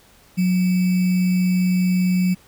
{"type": "tone with sample-and-hold", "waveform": "sine", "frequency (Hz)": 182.3, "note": "F#3", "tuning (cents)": -25, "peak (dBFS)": -15, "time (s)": [0.37, 2.35], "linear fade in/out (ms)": 20, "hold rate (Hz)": 2450, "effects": ["pink hiss -52 dBFS RMS until 2.47 s"]}